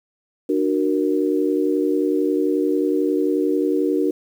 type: chord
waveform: sine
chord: D augmented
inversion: none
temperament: equal with one note detuned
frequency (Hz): 298.8 / 370 / 466.2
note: D4 / F#4 / A#4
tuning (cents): +30 / 0 / 0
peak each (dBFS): -20 / -21 / -23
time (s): 0.49-4.11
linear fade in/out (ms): 5
effects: 8-bit